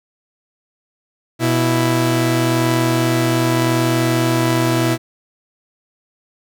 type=tone pair together; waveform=sawtooth; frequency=123.46 / 329.6 Hz; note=B2 / E4; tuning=0 / 0 cents; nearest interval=octave + perfect fourth; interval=1700 cents; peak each=-13 dBFS; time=1.39-4.98 s; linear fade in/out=50 ms; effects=none